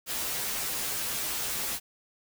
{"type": "noise with comb filter", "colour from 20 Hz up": "white", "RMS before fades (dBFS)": -32, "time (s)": [0.06, 1.8], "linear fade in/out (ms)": 50, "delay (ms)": 11, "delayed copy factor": -0.8, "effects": []}